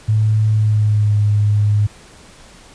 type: tone with pitch glide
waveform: sine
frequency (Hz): 108.1 to 104.12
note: A2 to G#2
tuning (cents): -30 to +5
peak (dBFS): -11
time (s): 0.08-1.87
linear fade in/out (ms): 10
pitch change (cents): -65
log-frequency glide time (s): 0.49-1.17
effects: pink hiss -43 dBFS RMS until 2.74 s + resampled to 22050 Hz